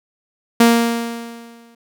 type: tone with exponential decay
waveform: sawtooth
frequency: 233.1 Hz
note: A#3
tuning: in tune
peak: -3 dBFS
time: 0.6-1.75 s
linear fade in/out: 5 ms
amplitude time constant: 250 ms
effects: none